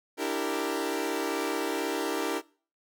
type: chord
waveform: sawtooth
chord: E half-diminished seventh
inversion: third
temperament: equal with one note detuned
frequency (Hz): 293.7 / 329.6 / 392 / 461.6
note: D4 / E4 / G4 / Bb4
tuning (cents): 0 / 0 / 0 / -17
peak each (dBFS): -30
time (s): 0.17-2.42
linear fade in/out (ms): 50
effects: noise-tail reverb RT60 0.4 s tail -21 dB re dry